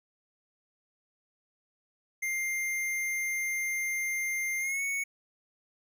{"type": "tone with pitch glide", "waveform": "square", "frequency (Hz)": [2100, 2218], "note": ["C7", "C#7"], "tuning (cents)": [6, 0], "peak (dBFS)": -30, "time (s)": [2.22, 5.04], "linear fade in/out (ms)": 10, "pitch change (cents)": 94, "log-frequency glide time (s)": [4.59, 4.82], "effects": []}